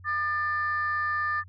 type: tone pair together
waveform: sine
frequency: 1208 / 1772 Hz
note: D6 / A6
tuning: +48 / +12 cents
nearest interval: perfect fifth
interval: 664 cents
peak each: -27 dBFS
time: 0.04-1.44 s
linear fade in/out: 50 ms
effects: tanh soft clip ceiling -19 dBFS + added 91 Hz sine -46 dBFS peak until 1.48 s

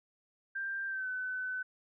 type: tone with pitch glide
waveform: sine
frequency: 1583 to 1510.6 Hz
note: G6 to F#6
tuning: +17 to +35 cents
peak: -34 dBFS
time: 0.55-1.63 s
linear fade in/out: 10 ms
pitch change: -82 cents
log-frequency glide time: 0.87-1.08 s
effects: none

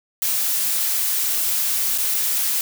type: noise with dropouts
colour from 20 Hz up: blue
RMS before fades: -21 dBFS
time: 0.22-2.61 s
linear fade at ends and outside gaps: 1 ms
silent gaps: 1.978-1.983 s
effects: none

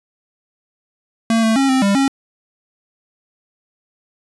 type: tone with pitch steps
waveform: square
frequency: 226.7 / 222.6 / 271.9 / 262.1 / 199.1 / 272.5 Hz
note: A#3 / A3 / C#4 / C4 / G3 / C#4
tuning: -48 / +20 / -33 / +3 / +27 / -29 cents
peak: -13 dBFS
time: 1.3-2.08 s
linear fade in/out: 2 ms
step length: 130 ms
effects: resampled to 24000 Hz

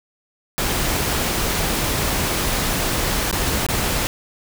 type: noise with dropouts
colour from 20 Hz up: pink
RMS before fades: -21 dBFS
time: 0.58-4.07 s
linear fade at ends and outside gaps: 0 ms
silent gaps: 3.312-3.327 / 3.665-3.687 s
effects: none

